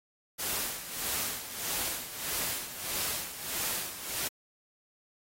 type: noise with tremolo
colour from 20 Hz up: white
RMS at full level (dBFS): -32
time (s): 0.38-4.29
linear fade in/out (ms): 20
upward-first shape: sine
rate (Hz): 1.6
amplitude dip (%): 70
effects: AAC 48 kbps